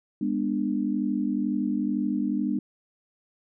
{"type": "tone cluster", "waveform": "sine", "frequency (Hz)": [204.1, 246.2, 297.9], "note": ["G#3", "B3", "D4"], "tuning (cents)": [-30, -5, 25], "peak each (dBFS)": -28, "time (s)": [0.21, 2.59], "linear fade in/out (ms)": 5, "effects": []}